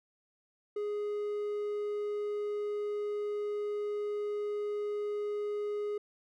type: tone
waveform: triangle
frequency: 415.3 Hz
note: G#4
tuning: in tune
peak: -30 dBFS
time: 0.76-5.98 s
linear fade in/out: 5 ms
effects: none